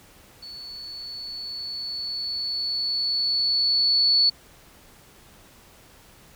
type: tone with level ramp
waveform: sine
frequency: 4435 Hz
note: C#8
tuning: in tune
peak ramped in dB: -37 to -15 dBFS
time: 0.42-4.3 s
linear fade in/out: 10 ms
effects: pink hiss -52 dBFS RMS until 6.35 s